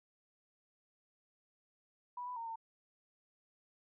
sine tone with pitch steps, 981 / 992 / 920 / 906 Hz, B5 / B5 / A#5 / A#5, -12 / +7 / -23 / -50 cents, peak -40 dBFS, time 2.17-2.558 s, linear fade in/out 5 ms, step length 97 ms, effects none

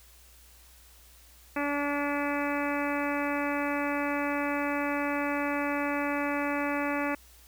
harmonic tone, 287.6 Hz, D4, 36 cents flat, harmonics 1 / 2 / 3 / 4 / 5 / 6 / 7 / 8 / 9, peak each -31 / -34 / -36 / -37 / -38 / -39 / -39 / -40 / -41 dBFS, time 1.56-7.15 s, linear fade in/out 5 ms, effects added 60 Hz sine -56 dBFS peak until 7.47 s + white hiss -57 dBFS RMS until 7.47 s

